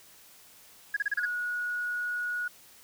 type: tone bursts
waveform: sine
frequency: 1661.2 Hz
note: G#6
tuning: in tune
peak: -24 dBFS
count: 6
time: 0.94-1.256 s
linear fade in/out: 5 ms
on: 26 ms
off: 32 ms
type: tone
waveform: sine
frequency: 1456 Hz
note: F#6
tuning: 28 cents flat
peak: -29 dBFS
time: 1.17-2.48 s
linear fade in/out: 5 ms
effects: tanh soft clip ceiling -20 dBFS + white hiss -55 dBFS RMS until 2.83 s